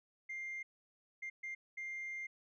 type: tone bursts at uneven times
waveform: sine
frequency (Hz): 2100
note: C7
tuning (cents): +6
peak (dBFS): -39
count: 4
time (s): 0.29-0.63 / 1.22-1.3 / 1.43-1.55 / 1.77-2.27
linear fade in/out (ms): 10
effects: tanh soft clip ceiling -38 dBFS